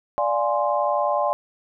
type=chord; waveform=sine; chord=D half-diminished seventh; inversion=none; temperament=equal; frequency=587.3 / 698.5 / 830.6 / 1046.5 Hz; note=D5 / F5 / Ab5 / C6; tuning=0 / 0 / 0 / 0 cents; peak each=-23 / -26 / -25 / -25 dBFS; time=0.18-1.33 s; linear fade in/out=0 ms; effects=none